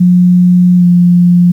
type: tone with pitch glide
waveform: sine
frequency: 179 to 176.03 Hz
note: F3 to F3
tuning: +43 to +14 cents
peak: -3 dBFS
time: 0-1.52 s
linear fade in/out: 10 ms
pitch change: -29 cents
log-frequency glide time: 0.77-0.85 s
effects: 7-bit